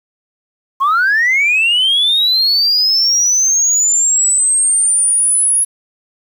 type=linear sweep; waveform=sine; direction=up; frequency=1049 to 10548 Hz; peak=-8 dBFS; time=0.8-5.65 s; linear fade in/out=20 ms; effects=tanh soft clip ceiling -7 dBFS + 7-bit